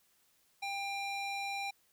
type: tone with band-pass filter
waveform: square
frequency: 795 Hz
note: G5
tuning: 24 cents sharp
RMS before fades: -38 dBFS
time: 0.62-1.71 s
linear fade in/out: 10 ms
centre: 2700 Hz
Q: 0.84
effects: white hiss -71 dBFS RMS until 1.92 s